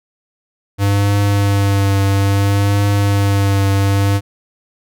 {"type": "tone with vibrato", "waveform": "square", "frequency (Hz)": 99.8, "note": "G2", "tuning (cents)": 32, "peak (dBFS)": -12, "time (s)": [0.78, 4.21], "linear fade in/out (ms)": 50, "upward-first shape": "triangle", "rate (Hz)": 0.6, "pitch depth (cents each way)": 27, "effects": []}